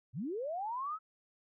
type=linear sweep; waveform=sine; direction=up; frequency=98 to 1318.5 Hz; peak=-35 dBFS; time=0.13-0.99 s; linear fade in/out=50 ms; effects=none